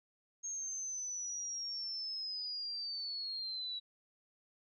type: linear sweep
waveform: sine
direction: down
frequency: 6510 to 3895 Hz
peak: -38 dBFS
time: 0.43-3.8 s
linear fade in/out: 20 ms
effects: none